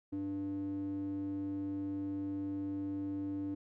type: tone with band-pass filter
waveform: square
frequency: 98 Hz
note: G2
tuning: in tune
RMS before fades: -38 dBFS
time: 0.12-3.55 s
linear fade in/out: 10 ms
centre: 280 Hz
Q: 4.6
effects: none